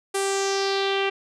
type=tone with low-pass filter sweep; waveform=sawtooth; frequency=392 Hz; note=G4; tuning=in tune; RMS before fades=-24 dBFS; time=0.14-1.1 s; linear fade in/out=10 ms; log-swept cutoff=9700 to 2700 Hz; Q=3.3; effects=none